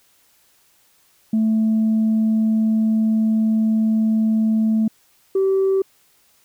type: tone pair in turn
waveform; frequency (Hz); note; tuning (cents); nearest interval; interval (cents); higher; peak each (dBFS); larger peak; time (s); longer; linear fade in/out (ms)
sine; 220 / 385.6; A3 / G4; 0 / -28; minor seventh; 972; second; -13; neither; 1.33-4.88 / 5.35-5.82; first; 5
effects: tanh soft clip ceiling -12 dBFS + white hiss -58 dBFS RMS until 6.44 s